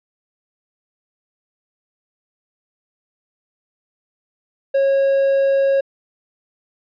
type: tone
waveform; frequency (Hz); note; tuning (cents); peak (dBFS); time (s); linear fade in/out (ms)
triangle; 547; C#5; -23; -11; 4.74-5.81; 10
effects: resampled to 11025 Hz